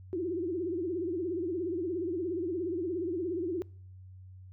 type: tone with vibrato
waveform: sine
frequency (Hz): 349.2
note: F4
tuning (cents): 0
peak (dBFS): -30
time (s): 0.13-3.62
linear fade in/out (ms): 0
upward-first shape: triangle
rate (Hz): 17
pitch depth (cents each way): 180
effects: noise-tail reverb RT60 0.6 s tail -26 dB re dry + added 93 Hz sine -47 dBFS peak until 4.52 s